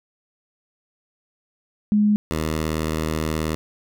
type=tone pair in turn; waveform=sine / 10% pulse; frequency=209 / 78.65 Hz; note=G#3 / D#2; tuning=+11 / +19 cents; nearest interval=octave + perfect fourth; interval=1692 cents; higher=first; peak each=-14 dBFS; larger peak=neither; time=1.92-2.16 / 2.31-3.55 s; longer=second; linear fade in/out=0 ms; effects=none